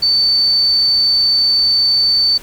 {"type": "tone", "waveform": "sine", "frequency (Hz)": 4534, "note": "C#8", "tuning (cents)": 38, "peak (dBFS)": -10, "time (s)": [0.02, 2.38], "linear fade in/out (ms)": 10, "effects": ["pink hiss -37 dBFS RMS until 2.42 s"]}